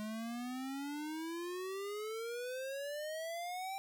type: exponential sweep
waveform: square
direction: up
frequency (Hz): 210.8 to 787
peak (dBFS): -40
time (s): 0-3.78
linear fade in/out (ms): 0
effects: 12-bit